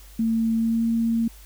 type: tone with pitch glide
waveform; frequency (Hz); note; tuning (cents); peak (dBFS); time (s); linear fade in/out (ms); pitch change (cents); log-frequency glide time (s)
sine; 225.8 to 229; A3 to A#3; +45 to -31; -19; 0.19-1.28; 5; +24; 0.54-0.84
effects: added 50 Hz sine -44 dBFS peak until 1.45 s + white hiss -51 dBFS RMS until 1.45 s